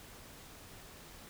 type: silence
effects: pink hiss -53 dBFS RMS until 1.29 s